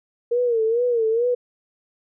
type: tone with vibrato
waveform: sine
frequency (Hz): 466.2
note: A#4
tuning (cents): 0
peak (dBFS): -17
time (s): 0.31-1.35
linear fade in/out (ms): 10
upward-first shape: sine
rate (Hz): 2.3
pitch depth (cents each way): 100
effects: none